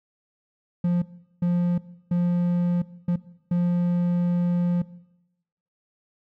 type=tone bursts at uneven times; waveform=triangle; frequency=175.3 Hz; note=F3; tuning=7 cents sharp; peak=-17 dBFS; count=5; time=0.84-1.02 / 1.42-1.78 / 2.11-2.82 / 3.08-3.16 / 3.51-4.82 s; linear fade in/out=5 ms; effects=noise-tail reverb RT60 0.9 s tail -19 dB re dry